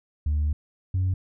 sine tone pair in turn, 74.9 / 92.93 Hz, D2 / F#2, +35 / +8 cents, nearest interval major third, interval 373 cents, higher second, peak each -19 dBFS, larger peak neither, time 0.26-0.53 / 0.94-1.14 s, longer first, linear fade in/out 5 ms, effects tanh soft clip ceiling -19 dBFS

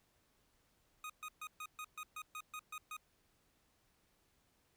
25% pulse tone bursts, 1244.5 Hz, D#6, in tune, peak -40 dBFS, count 11, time 1.04-2.967 s, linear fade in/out 2 ms, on 57 ms, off 130 ms, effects pink hiss -75 dBFS RMS until 4.76 s

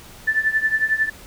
sine tone with tremolo, 1760 Hz, A6, in tune, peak -13 dBFS, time 0.27-1.1 s, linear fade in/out 10 ms, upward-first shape triangle, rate 11 Hz, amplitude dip 90%, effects pink hiss -43 dBFS RMS until 1.26 s

